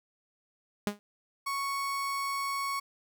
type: tone with exponential decay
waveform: sawtooth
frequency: 205.8 Hz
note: G#3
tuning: 16 cents flat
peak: -20 dBFS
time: 0.87-0.99 s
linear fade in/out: 0 ms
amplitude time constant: 26 ms
type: tone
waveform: 35% pulse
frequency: 1108.7 Hz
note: C#6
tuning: in tune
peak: -29 dBFS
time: 1.46-2.8 s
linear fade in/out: 10 ms
effects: none